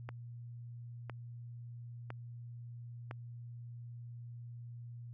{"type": "click train", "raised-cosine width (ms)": 0.5, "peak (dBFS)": -28, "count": 4, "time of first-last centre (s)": [0.09, 3.111], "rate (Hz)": 0.993, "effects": ["added 119 Hz sine -45 dBFS peak until 5.13 s"]}